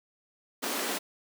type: high-pass noise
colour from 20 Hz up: pink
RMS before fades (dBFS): -32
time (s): 0.62-0.99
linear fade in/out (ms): 20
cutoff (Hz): 220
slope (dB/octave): 48
effects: none